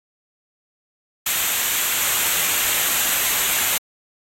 white noise with comb filter, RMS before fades -20 dBFS, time 1.26-3.78 s, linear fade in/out 5 ms, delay 0.2 ms, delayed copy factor -0.55, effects AAC 48 kbps

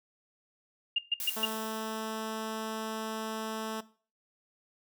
sine tone bursts, 2818 Hz, F7, 15 cents sharp, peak -24 dBFS, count 4, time 0.96-1.454 s, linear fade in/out 5 ms, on 26 ms, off 130 ms
blue noise with exponential decay, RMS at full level -35 dBFS, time 1.2-2.77 s, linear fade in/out 1 ms, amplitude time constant 340 ms
10% pulse tone, 220 Hz, A3, in tune, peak -26 dBFS, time 1.36-3.81 s, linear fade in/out 10 ms
effects noise-tail reverb RT60 0.4 s tail -18 dB re dry

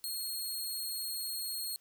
15% pulse tone, 4279 Hz, C8, 38 cents sharp, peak -29 dBFS, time 0.04-1.76 s, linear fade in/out 0 ms, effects white hiss -69 dBFS RMS until 1.8 s

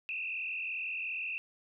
sine tone with frequency modulation, 2597 Hz, E7, 26 cents flat, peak -34 dBFS, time 0.09-1.38 s, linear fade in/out 0 ms, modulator 42.8 Hz, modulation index 3.1, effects none

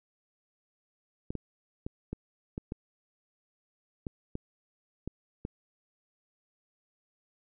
clicks, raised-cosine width 3 ms, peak -22 dBFS, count 10, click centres 1.305 / 1.353 / 1.865 / 2.13 / 2.579 / 2.721 / 4.068 / 4.354 / 5.076 / 5.451 s, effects none

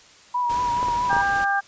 sine tone with vibrato, 970 Hz, B5, 31 cents flat, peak -20 dBFS, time 0.34-1.22 s, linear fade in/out 10 ms, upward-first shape triangle, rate 4.6 Hz, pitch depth 43 cents each way
pink noise, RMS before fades -35 dBFS, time 0.49-1.45 s, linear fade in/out 10 ms
clicks, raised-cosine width 1 ms, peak -16 dBFS, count 4, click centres 0.829 / 0.885 / 1.13 / 1.166 s
harmonic tone, 398.1 Hz, G4, 27 cents sharp, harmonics 2 / 3 / 4, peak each -22 / -29 / -22 dBFS, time 1.09-1.61 s, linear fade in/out 20 ms
effects white hiss -50 dBFS RMS until 1.67 s + resampled to 16000 Hz

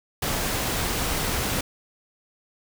pink noise, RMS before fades -26 dBFS, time 0.22-1.61 s, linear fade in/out 5 ms, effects none

